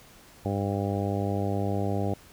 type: harmonic tone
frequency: 99.7 Hz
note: G2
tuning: 30 cents sharp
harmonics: 1 / 2 / 3 / 4 / 5 / 6 / 7 / 8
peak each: -29 / -32 / -34 / -35 / -36 / -37 / -37 / -38 dBFS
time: 0.45-2.14 s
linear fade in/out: 5 ms
effects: pink hiss -53 dBFS RMS until 2.32 s